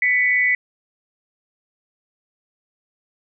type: tone pair together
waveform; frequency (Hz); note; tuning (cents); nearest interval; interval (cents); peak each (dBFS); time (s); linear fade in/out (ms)
sine; 1988.5 / 2232; B6 / C#7; +11 / +11; major second; 200; -16 / -20; 0.02-0.55; 2
effects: none